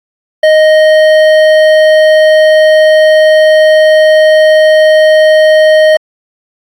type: tone with hard clipping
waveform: sine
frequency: 622.3 Hz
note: D#5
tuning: in tune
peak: -4 dBFS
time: 0.43-5.97 s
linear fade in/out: 5 ms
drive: 11 dB
effects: AAC 64 kbps